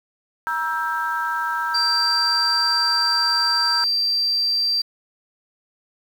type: chord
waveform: sine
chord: E diminished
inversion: second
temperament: just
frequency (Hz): 949.3 / 1318.5 / 1582.2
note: Bb5 / E6 / G6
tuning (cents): +31 / 0 / +16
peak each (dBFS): -25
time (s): 0.47-3.84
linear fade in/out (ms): 0
type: tone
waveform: sine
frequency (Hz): 4699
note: D8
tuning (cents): 0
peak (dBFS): -17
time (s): 1.74-4.82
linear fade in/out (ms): 10
effects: tanh soft clip ceiling -11 dBFS + 7-bit